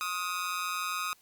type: tone with amplitude modulation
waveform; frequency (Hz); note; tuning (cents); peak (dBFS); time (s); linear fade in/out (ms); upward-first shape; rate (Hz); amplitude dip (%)
sawtooth; 1254; D#6; +13; -24; 0.01-1.13; 0; sine; 179; 80
effects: white hiss -63 dBFS RMS until 1.21 s + Opus 48 kbps